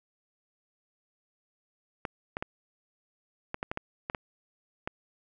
clicks, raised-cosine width 0.5 ms, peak -17 dBFS, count 10, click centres 2.052 / 2.369 / 2.425 / 3.544 / 3.629 / 3.715 / 3.774 / 4.099 / 4.148 / 4.875 s, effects none

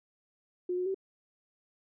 sine tone with pitch steps, 359.3 / 363.5 / 384 Hz, F4 / F#4 / G4, +49 / -31 / -36 cents, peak -29 dBFS, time 0.69-0.945 s, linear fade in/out 5 ms, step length 85 ms, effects none

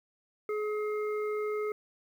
harmonic tone, 423.3 Hz, G#4, 33 cents sharp, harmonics 1 / 3 / 5, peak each -30 / -40 / -44 dBFS, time 0.49-1.72 s, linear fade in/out 2 ms, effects 10-bit

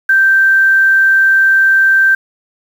sine tone with quantisation, 1565 Hz, G6, 3 cents flat, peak -6 dBFS, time 0.09-2.15 s, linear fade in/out 5 ms, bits 6, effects none

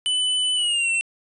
square tone with pitch glide, 2998 to 2702 Hz, F#7 to E7, +22 to +42 cents, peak -20 dBFS, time 0.06-1.01 s, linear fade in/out 0 ms, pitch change -180 cents, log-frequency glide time 0.55-0.9 s, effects resampled to 24000 Hz + 9-bit

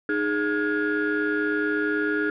sine tone cluster, 306.9 / 415.9 / 1429 / 1663 Hz, D#4 / G#4 / F6 / G#6, -24 / +2 / +39 / +2 cents, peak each -25 / -26 / -26 / -29 dBFS, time 0.09-2.3 s, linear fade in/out 2 ms, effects tanh soft clip ceiling -16 dBFS

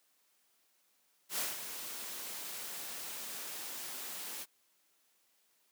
white noise with ADSR envelope, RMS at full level -34 dBFS, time 1.29-4.46 s, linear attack 92 ms, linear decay 170 ms, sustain -9 dB, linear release 40 ms, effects white hiss -73 dBFS RMS until 5.71 s + high-pass 200 Hz 12 dB/octave

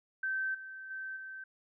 sine tone with level steps, 1548 Hz, G6, 22 cents flat, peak -31 / -43 / -38 / -42 dBFS, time 0.23-1.44 s, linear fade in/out 5 ms, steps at 0.54 / 0.9 / 1.16 s, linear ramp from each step 10 ms, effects none

